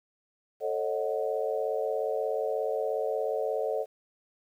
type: chord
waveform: sine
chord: D# half-diminished seventh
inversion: second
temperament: equal with one note detuned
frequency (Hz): 440 / 545.5 / 622.3 / 740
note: A4 / C#5 / D#5 / F#5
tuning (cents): 0 / -28 / 0 / 0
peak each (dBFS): -31 / -32 / -33 / -37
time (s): 0.6-3.86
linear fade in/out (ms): 50
effects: 10-bit